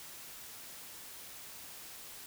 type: silence
effects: white hiss -49 dBFS RMS until 2.26 s